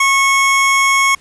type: tone pair together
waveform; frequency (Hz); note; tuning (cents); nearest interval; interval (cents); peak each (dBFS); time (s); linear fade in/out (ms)
square; 1090 / 2200; C#6 / C#7; -29 / -14; octave; 1215; -14 / -13; 0-1.15; 5
effects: pink hiss -47 dBFS RMS until 1.2 s + resampled to 24000 Hz